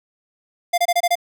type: tone bursts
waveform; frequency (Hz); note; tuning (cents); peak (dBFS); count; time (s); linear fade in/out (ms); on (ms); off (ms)
square; 698.5; F5; 0; -15; 6; 0.73-1.155; 10; 50; 25
effects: none